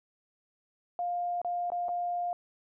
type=tone with dropouts; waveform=sine; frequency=704 Hz; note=F5; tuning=14 cents sharp; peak=-29 dBFS; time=0.99-2.33 s; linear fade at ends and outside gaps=1 ms; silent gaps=1.416-1.447 / 1.702-1.719 / 1.884-1.89 s; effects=none